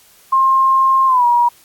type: tone with pitch glide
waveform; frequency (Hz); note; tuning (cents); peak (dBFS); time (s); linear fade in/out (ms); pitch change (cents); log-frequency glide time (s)
sine; 1063 to 958; C6 to A#5; +27 to +47; -9; 0.32-1.49; 10; -180; 1.07-1.25
effects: white hiss -48 dBFS RMS until 1.64 s + AAC 64 kbps